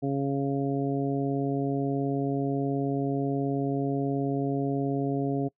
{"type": "harmonic tone", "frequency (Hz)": 138.59, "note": "C#3", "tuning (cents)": 0, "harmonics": [1, 2, 3, 4, 5], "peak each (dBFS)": [-30, -28, -32, -39, -36], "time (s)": [0.02, 5.49], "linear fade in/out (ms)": 20, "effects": ["noise-tail reverb RT60 0.1 s tail -24 dB re dry"]}